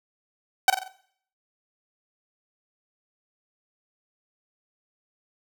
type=tone with echo; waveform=sawtooth; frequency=761 Hz; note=F#5; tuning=48 cents sharp; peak=-9 dBFS; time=0.68-0.7 s; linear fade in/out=2 ms; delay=45 ms; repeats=4; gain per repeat=-7 dB; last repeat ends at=0.88 s; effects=noise-tail reverb RT60 0.6 s tail -18 dB re dry